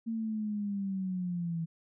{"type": "linear sweep", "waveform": "sine", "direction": "down", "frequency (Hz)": [228.6, 162.6], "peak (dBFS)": -31, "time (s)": [0.06, 1.66], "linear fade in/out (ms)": 20, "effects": []}